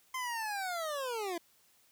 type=linear sweep; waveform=25% pulse; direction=down; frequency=1046.5 to 328.4 Hz; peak=-31 dBFS; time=0.14-1.38 s; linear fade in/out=5 ms; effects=white hiss -67 dBFS RMS until 1.91 s